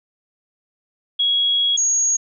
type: tone pair in turn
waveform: sine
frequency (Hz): 3322 / 6621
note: G#7 / G#8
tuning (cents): 0 / -6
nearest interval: octave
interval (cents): 1194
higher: second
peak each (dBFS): -15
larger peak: neither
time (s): 1.19-1.77 / 1.77-2.17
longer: first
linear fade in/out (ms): 10
effects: none